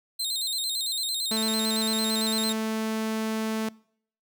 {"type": "tone with vibrato", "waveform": "sawtooth", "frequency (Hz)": 3912, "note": "B7", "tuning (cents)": -17, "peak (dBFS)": -24, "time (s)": [0.19, 2.53], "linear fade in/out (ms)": 10, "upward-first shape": "square", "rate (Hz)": 8.9, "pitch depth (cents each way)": 86}
{"type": "tone", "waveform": "sawtooth", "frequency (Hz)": 220, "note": "A3", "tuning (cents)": 0, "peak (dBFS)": -23, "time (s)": [1.31, 3.69], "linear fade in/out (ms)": 5}
{"effects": ["noise-tail reverb RT60 0.6 s tail -24 dB re dry"]}